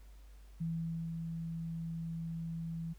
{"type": "tone with ADSR envelope", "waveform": "sine", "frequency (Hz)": 164.81, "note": "E3", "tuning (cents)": 0, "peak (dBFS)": -33, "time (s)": [0.6, 2.94], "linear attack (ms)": 14, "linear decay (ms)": 490, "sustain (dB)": -4, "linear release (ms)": 18, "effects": ["added 50 Hz sine -52 dBFS peak until 2.98 s", "pink hiss -68 dBFS RMS until 2.98 s"]}